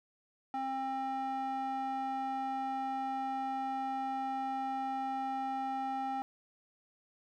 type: tone with band-pass filter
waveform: square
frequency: 266.2 Hz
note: C4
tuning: 30 cents sharp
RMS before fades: -36 dBFS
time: 0.54-6.22 s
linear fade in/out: 0 ms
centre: 830 Hz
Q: 2.5
effects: none